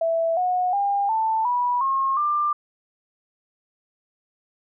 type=tone with pitch steps; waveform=sine; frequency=660 / 728.1 / 803.2 / 886.1 / 977.5 / 1078.4 / 1189.7 Hz; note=E5 / F#5 / G5 / A5 / B5 / C#6 / D6; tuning=+2 / -28 / +42 / +12 / -18 / -48 / +22 cents; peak=-19 dBFS; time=0.01-2.53 s; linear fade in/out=5 ms; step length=360 ms; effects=none